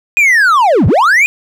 triangle linear two-way sweep, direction down then up, 2499 to 73 to 2499 Hz, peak -4 dBFS, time 0.17-1.26 s, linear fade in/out 0 ms, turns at 0.87 s, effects none

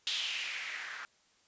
violet noise with low-pass filter sweep, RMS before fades -38 dBFS, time 0.07-1.05 s, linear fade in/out 0 ms, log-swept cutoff 3500 to 1500 Hz, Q 3.5, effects white hiss -68 dBFS RMS until 1.47 s + resampled to 16000 Hz

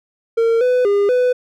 triangle tone with pitch steps, 457.9 / 500 / 404.6 / 498.7 Hz, A#4 / B4 / G#4 / B4, -31 / +21 / -45 / +17 cents, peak -10 dBFS, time 0.37-1.33 s, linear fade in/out 10 ms, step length 240 ms, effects none

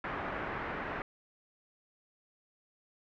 white low-pass noise, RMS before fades -38 dBFS, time 0.04-1.02 s, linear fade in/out 2 ms, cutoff 1800 Hz, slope 24 dB/octave, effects none

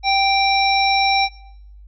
harmonic tone, 784 Hz, G5, in tune, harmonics 1 / 3 / 5 / 7, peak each -16 / -21 / -23 / -24 dBFS, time 0.03-1.29 s, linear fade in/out 50 ms, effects noise-tail reverb RT60 0.7 s tail -18 dB re dry + added 50 Hz sine -39 dBFS peak until 1.87 s

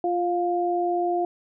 sine tone pair together, 349.2 / 704 Hz, F4 / F5, 0 / +14 cents, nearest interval octave, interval 1214 cents, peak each -24 dBFS, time 0.04-1.25 s, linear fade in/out 2 ms, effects none

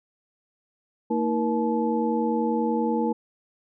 sine tone cluster, 229.2 / 319.5 / 475.7 / 863 Hz, A#3 / D#4 / A#4 / A5, -29 / +46 / +35 / -34 cents, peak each -25 / -28 / -27 / -29 dBFS, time 1.1-3.13 s, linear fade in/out 10 ms, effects none

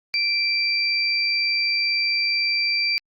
sine tone pair together, 2349 / 4698 Hz, D7 / D8, 0 / 0 cents, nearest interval octave, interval 1200 cents, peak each -22 dBFS, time 0.14-2.98 s, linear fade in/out 0 ms, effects Opus 48 kbps

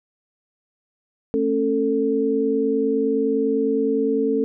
sine tone cluster, 223.5 / 273.3 / 444.8 Hz, A3 / C#4 / A4, +27 / -24 / +19 cents, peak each -26 / -22 / -20 dBFS, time 1.34-4.44 s, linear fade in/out 0 ms, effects none

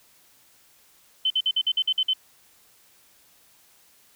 sine tone bursts, 3062 Hz, G7, 41 cents flat, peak -19 dBFS, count 9, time 1.25-2.135 s, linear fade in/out 5 ms, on 53 ms, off 51 ms, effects white hiss -58 dBFS RMS until 4.15 s

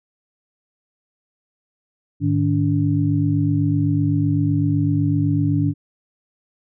sine tone cluster, 104.4 / 152.3 / 287 Hz, G#2 / D#3 / D4, +10 / -37 / -40 cents, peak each -20 dBFS, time 2.2-5.74 s, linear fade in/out 50 ms, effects none

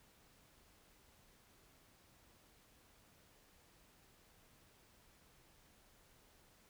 silence, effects pink hiss -68 dBFS RMS until 6.69 s

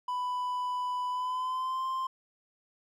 triangle tone with pitch glide, 994 to 1047 Hz, B5 to C6, +11 to +1 cents, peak -28 dBFS, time 0.08-2.07 s, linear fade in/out 5 ms, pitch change +90 cents, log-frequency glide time 1.09-1.85 s, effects none

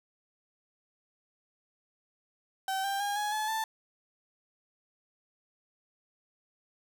35% pulse tone with pitch steps, 769 / 790.6 / 812.8 / 835.7 / 859.2 / 883.3 Hz, G5 / G5 / G#5 / G#5 / A5 / A5, -33 / +15 / -38 / +11 / -41 / +6 cents, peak -28 dBFS, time 2.68-3.64 s, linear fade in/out 2 ms, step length 160 ms, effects none

